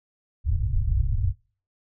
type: low-pass noise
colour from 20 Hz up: white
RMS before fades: -23 dBFS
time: 0.44-1.34 s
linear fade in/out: 50 ms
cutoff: 110 Hz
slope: 48 dB/octave
effects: noise-tail reverb RT60 0.4 s tail -22 dB re dry